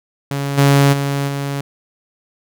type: tone with level steps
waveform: sawtooth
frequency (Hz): 140.2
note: C#3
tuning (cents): +20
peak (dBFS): -15 / -5 / -13 / -16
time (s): 0.31-1.61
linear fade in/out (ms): 2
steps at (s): 0.57 / 0.92 / 1.27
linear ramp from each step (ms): 20
effects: none